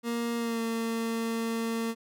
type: tone with pitch glide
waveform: 30% pulse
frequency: 234.4 to 228 Hz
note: A#3 to A#3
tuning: +10 to -38 cents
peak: -26 dBFS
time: 0.03-1.95 s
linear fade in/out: 50 ms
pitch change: -48 cents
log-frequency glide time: 0.37-0.61 s
effects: none